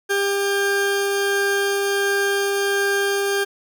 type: tone pair together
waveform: 40% pulse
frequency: 398.9 / 1597 Hz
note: G4 / G6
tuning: +30 / +32 cents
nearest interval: 2 octaves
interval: 2402 cents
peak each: -19 / -22 dBFS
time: 0.09-3.45 s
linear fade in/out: 20 ms
effects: none